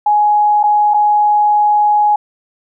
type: tone with dropouts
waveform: sine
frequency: 836 Hz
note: G#5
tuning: 11 cents sharp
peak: -8 dBFS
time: 0.06-2.16 s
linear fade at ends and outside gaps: 5 ms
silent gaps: 0.631-0.637 / 0.938-0.942 s
effects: none